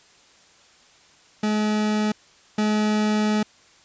40% pulse tone pair in turn, 212.5 / 212.5 Hz, G#3 / G#3, +40 / +40 cents, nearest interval unison, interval 0 cents, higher neither, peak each -19 / -18 dBFS, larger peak second, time 1.43-2.12 / 2.58-3.43 s, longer second, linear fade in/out 5 ms, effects white hiss -54 dBFS RMS until 3.84 s + resampled to 16000 Hz

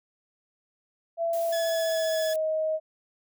sine tone with pitch glide, 670 to 628.8 Hz, E5 to D#5, +28 to +18 cents, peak -24 dBFS, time 1.17-2.8 s, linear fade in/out 50 ms, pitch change -110 cents, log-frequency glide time 1.44-2.43 s
blue noise, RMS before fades -42 dBFS, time 1.33-2.36 s, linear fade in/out 2 ms
15% pulse tone with vibrato, 1700 Hz, G#6, 40 cents sharp, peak -27 dBFS, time 1.52-2.34 s, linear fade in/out 10 ms, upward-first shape sine, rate 15 Hz, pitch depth 15 cents each way
effects none

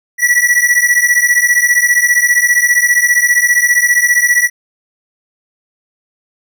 square beating tone pair, 1938 / 1953 Hz, B6 / B6, -33 / -20 cents, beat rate 15 Hz, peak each -12 dBFS, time 0.18-4.5 s, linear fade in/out 50 ms, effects none

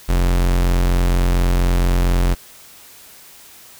45% pulse tone, 44.29 Hz, F1, 25 cents sharp, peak -13 dBFS, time 0.08-2.35 s, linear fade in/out 20 ms, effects white hiss -43 dBFS RMS until 3.79 s

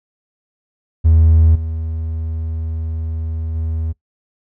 triangle tone with level steps, 80.5 Hz, E2, 41 cents flat, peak -5 / -18 / -16 dBFS, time 1.04-3.93 s, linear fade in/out 20 ms, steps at 1.55 / 3.55 s, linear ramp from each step 5 ms, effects noise-tail reverb RT60 0.1 s tail -19 dB re dry + tanh soft clip ceiling -1 dBFS

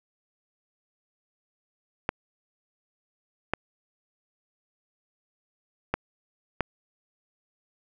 clicks, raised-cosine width 0.5 ms, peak -9 dBFS, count 4, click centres 2.091 / 3.536 / 5.94 / 6.607 s, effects none

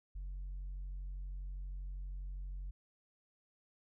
sine tone, 46.25 Hz, F#1, in tune, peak -38 dBFS, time 0.15-2.71 s, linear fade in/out 10 ms, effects tanh soft clip ceiling -39 dBFS

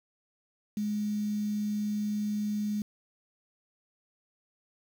sine tone with quantisation, 209.1 Hz, G#3, 12 cents sharp, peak -28 dBFS, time 0.77-2.82 s, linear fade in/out 2 ms, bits 8, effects none

